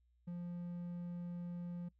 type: tone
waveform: triangle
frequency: 174.61 Hz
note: F3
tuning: in tune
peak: -39 dBFS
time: 0.27-1.89 s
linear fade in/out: 10 ms
effects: noise-tail reverb RT60 0.1 s tail -23 dB re dry + added 60 Hz sine -70 dBFS peak until 1.99 s